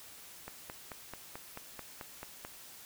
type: click train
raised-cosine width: 0.5 ms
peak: -27 dBFS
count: 10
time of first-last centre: 0.48-2.449 s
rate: 4.57 Hz
effects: white hiss -52 dBFS RMS until 2.85 s